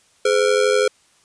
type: ring-modulated tone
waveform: square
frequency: 466.2 Hz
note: A#4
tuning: in tune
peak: -12 dBFS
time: 0.25-0.88 s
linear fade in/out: 5 ms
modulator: 46.1 Hz
effects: white hiss -57 dBFS RMS until 1.24 s + resampled to 22050 Hz